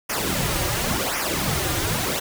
pink noise with flanger, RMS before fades -24 dBFS, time 0.09-2.2 s, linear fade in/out 10 ms, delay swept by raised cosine 0.24 to 4.64 ms, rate 0.92 Hz, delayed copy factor -0.8, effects none

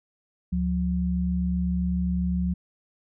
sine tone pair together, 72.2 / 179.84 Hz, D2 / F#3, -29 / -49 cents, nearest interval octave + major third, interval 1580 cents, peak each -27 / -24 dBFS, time 0.52-2.54 s, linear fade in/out 10 ms, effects none

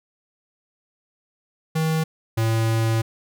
square tone pair in turn, 159.3 / 112.64 Hz, D#3 / A2, +41 / +41 cents, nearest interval tritone, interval 600 cents, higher first, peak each -20 / -19 dBFS, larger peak second, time 1.75-2.04 / 2.37-3.02 s, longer second, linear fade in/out 10 ms, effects none

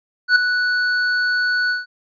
square tone with ADSR envelope, 1480 Hz, F#6, in tune, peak -8 dBFS, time 0.28-1.86 s, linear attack 79 ms, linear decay 4 ms, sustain -9 dB, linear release 160 ms, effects resampled to 11025 Hz

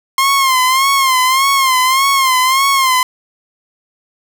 sawtooth tone with vibrato, 1060 Hz, C6, 22 cents sharp, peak -6 dBFS, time 0.18-3.03 s, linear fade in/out 2 ms, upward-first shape sine, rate 1.7 Hz, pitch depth 76 cents each way, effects none

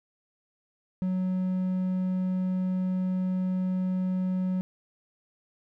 triangle tone, 185 Hz, F#3, in tune, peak -23 dBFS, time 1.02-4.61 s, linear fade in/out 0 ms, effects none

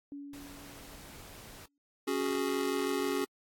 sine tone with exponential decay, 283.9 Hz, C#4, 41 cents sharp, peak -39 dBFS, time 0.12-1.78 s, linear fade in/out 1 ms, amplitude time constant 360 ms
pink noise, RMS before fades -50 dBFS, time 0.33-1.66 s, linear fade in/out 5 ms
square chord, C# suspended fourth, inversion none, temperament just, 277.2 / 369.6 / 415.8 Hz, C#4 / F#4 / G#4, 0 / -2 / +2 cents, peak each -35 dBFS, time 2.07-3.25 s, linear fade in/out 10 ms
effects AAC 64 kbps

